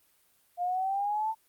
sine exponential sweep, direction up, 698.5 to 896 Hz, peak -27 dBFS, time 0.57-1.35 s, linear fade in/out 50 ms, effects white hiss -67 dBFS RMS until 1.48 s + Opus 32 kbps

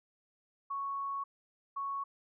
sine tone bursts at uneven times, 1108.7 Hz, C#6, in tune, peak -34 dBFS, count 2, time 0.7-1.24 / 1.76-2.04 s, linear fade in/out 10 ms, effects none

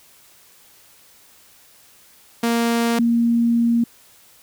sawtooth / sine tone pair in turn, 233.1 / 234 Hz, A#3 / A#3, 0 / +7 cents, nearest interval unison, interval 7 cents, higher second, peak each -13 / -14 dBFS, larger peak first, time 2.43-2.99 / 2.99-3.84 s, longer second, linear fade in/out 5 ms, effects white hiss -51 dBFS RMS until 4.42 s

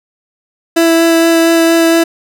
30% pulse tone with vibrato, 331.1 Hz, E4, 8 cents sharp, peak -4 dBFS, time 0.76-2.04 s, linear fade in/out 10 ms, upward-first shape sine, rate 4.3 Hz, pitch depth 9 cents each way, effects none

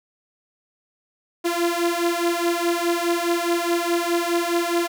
sawtooth beating tone pair, 340.8 / 345.6 Hz, F4 / F4, -42 / -18 cents, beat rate 4.8 Hz, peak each -19 dBFS, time 1.44-4.88 s, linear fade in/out 20 ms, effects none

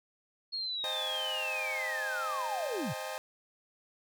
sine linear sweep, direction down, 4332 to 92.5 Hz, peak -33 dBFS, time 0.52-2.94 s, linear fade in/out 20 ms
sawtooth chord, A half-diminished seventh, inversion first, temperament equal with one note detuned, 523.3 / 622.3 / 803.2 / 880 Hz, C5 / Eb5 / G5 / A5, 0 / 0 / +42 / 0 cents, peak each -38 / -37 / -39 / -41 dBFS, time 0.84-3.18 s, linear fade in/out 0 ms
effects none

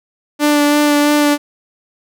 sawtooth tone with vibrato, 293.7 Hz, D4, in tune, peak -6 dBFS, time 0.39-1.38 s, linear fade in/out 50 ms, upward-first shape sine, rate 3 Hz, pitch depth 14 cents each way, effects none

